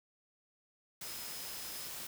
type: tone in noise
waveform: sine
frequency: 5090 Hz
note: D#8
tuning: 39 cents sharp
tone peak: -50 dBFS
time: 1.03-1.88 s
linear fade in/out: 5 ms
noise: white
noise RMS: -44 dBFS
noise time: 1.01-2.07 s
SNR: -9 dB
effects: none